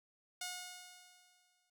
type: tone with exponential decay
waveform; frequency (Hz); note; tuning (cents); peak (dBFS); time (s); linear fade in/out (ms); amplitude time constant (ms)
5% pulse; 723; F#5; -40; -28; 0.41-1.7; 5; 280
effects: none